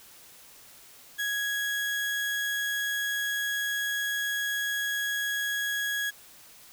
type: tone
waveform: 35% pulse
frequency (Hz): 1661.2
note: G#6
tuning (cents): 0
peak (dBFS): -26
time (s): 1.18-6.11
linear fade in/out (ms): 20
effects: white hiss -52 dBFS RMS until 6.72 s